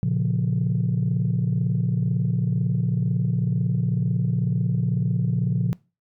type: chord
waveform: sine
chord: Bb minor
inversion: none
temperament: equal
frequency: 116.54 / 138.59 / 174.61 Hz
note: Bb2 / Db3 / F3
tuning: 0 / 0 / 0 cents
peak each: -23 dBFS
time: 0.03-5.73 s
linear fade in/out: 0 ms
effects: noise-tail reverb RT60 0.3 s tail -23 dB re dry + tanh soft clip ceiling -14 dBFS